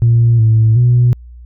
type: tone with pitch steps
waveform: sine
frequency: 116.8 / 111.2 / 121.9 Hz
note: A#2 / A2 / B2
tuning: +4 / +19 / -22 cents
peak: -5 dBFS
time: 0.02-1.13 s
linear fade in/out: 0 ms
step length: 370 ms
effects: tanh soft clip ceiling -3 dBFS + added 60 Hz sine -32 dBFS peak until 1.45 s